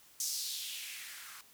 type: noise with band-pass filter sweep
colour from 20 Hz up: violet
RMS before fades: -41 dBFS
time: 0.2-1.41 s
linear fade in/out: 2 ms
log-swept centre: 6100 to 1200 Hz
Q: 2.6
effects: white hiss -61 dBFS RMS until 1.53 s